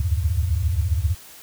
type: tone cluster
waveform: sine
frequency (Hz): 69.4 / 76.9 / 92.1 / 108.2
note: C#2 / D#2 / F#2 / A2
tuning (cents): +3 / -20 / -7 / -29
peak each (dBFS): -26 / -22 / -23 / -29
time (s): 0-1.15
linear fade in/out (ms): 5
effects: white hiss -44 dBFS RMS until 1.42 s